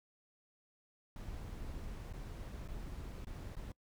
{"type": "noise with dropouts", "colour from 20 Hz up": "brown", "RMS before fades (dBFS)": -45, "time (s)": [1.16, 3.72], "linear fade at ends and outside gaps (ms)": 2, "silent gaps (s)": [[2.128, 2.135], [2.678, 2.685], [3.248, 3.269], [3.555, 3.566]], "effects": ["noise-tail reverb RT60 0.1 s tail -24 dB re dry"]}